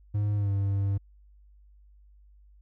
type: tone with pitch glide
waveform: triangle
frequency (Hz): 103.6 to 98.98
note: G#2 to G2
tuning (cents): -4 to +17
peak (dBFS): -22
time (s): 0.14-0.98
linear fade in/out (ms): 10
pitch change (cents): -79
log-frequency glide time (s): 0.35-0.51
effects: added 50 Hz sine -53 dBFS peak until 2.61 s